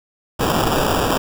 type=noise with sample-and-hold; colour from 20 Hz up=blue; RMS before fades=-18 dBFS; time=0.39-1.18 s; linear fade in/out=10 ms; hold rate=2100 Hz; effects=none